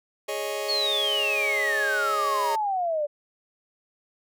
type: chord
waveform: sawtooth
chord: Ab suspended fourth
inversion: none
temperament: just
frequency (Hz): 415.3 / 553.7 / 623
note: Ab4 / Db5 / Eb5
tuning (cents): 0 / -2 / +2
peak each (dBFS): -28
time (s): 0.28-2.56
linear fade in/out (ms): 10
type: exponential sweep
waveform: sine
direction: down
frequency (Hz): 4457 to 574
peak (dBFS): -23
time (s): 0.68-3.07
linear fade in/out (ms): 20
effects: none